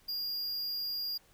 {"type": "tone", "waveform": "square", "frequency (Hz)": 4824, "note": "D8", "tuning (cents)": 46, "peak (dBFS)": -34, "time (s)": [0.08, 1.18], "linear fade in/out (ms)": 10, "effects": ["pink hiss -64 dBFS RMS until 1.33 s"]}